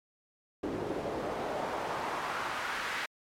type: noise with band-pass filter sweep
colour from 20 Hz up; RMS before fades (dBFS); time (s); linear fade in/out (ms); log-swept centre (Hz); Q
pink; -35; 0.63-3.06; 5; 360 to 1800; 1.4
effects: MP3 96 kbps

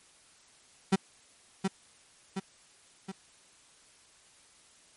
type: tone with echo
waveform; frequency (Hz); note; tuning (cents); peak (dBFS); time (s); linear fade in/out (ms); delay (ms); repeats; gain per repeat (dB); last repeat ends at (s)
35% pulse; 192.1; G3; -35; -19; 0.92-0.96; 10; 720; 3; -5; 3.12
effects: white hiss -60 dBFS RMS until 4.96 s + MP3 48 kbps

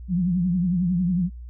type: tone with vibrato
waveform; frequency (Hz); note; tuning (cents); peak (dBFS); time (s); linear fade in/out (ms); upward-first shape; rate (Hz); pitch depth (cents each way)
sine; 178.6; F3; +39; -19; 0.08-1.3; 50; triangle; 11; 120
effects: added 60 Hz sine -35 dBFS peak until 1.49 s

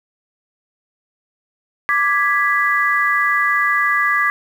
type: chord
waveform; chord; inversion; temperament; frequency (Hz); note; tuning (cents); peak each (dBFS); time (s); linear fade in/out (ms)
sine; G# diminished; second; equal; 1174.7 / 1661.2 / 1975.5; D6 / G#6 / B6; 0 / 0 / 0; -18; 1.89-4.3; 0
effects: 7-bit

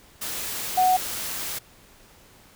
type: tone in noise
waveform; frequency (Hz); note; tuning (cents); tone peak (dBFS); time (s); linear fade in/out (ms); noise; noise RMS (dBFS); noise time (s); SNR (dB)
sine; 740; F#5; 0; -16; 0.77-0.97; 10; white; -31; 0.21-1.59; +12
effects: pink hiss -53 dBFS RMS until 2.55 s

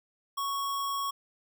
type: tone with sample-and-hold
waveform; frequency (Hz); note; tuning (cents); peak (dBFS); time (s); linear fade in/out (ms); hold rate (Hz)
sine; 1111; C#6; +4; -29; 0.37-1.11; 10; 4410
effects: none

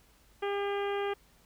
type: harmonic tone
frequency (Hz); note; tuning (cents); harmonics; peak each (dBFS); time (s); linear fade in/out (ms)
402.2; G4; +44; 1 / 2 / 3 / 4 / 5 / 6 / 7 / 8; -31 / -37 / -41 / -43 / -45 / -47 / -48 / -49; 0.42-1.14; 10
effects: added 50 Hz sine -64 dBFS peak until 1.45 s + pink hiss -64 dBFS RMS until 1.45 s

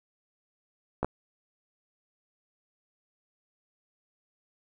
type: clicks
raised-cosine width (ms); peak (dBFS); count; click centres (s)
1; -14; 2; 1.03 / 1.046
effects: none

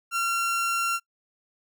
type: tone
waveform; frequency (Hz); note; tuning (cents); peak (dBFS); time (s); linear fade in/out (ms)
30% pulse; 1370; F6; -34; -21; 0.11-1; 50
effects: noise-tail reverb RT60 0.1 s tail -26 dB re dry

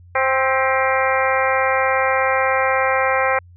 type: harmonic tone with a mistuned harmonic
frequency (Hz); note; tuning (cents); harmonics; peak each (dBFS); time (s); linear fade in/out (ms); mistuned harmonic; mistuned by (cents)
263.5; C4; +12; 2 / 3 / 4 / 5 / 6 / 7 / 8 / 9; -20 / -22 / -23 / -24 / -25 / -25 / -26 / -27; 0.15-3.39; 5; 7; +59
effects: added 88 Hz sine -42 dBFS peak until 3.56 s

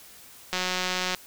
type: click train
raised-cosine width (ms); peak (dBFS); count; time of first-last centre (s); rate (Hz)
0.2; -10; 114; 0.53-1.147; 183
effects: white hiss -49 dBFS RMS until 1.26 s

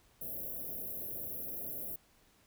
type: band-stop noise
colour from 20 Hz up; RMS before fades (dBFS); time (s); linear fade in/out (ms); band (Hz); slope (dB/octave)
white; -41; 0.21-1.96; 5; 690 to 11000; 96
effects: pink hiss -67 dBFS RMS until 2.46 s

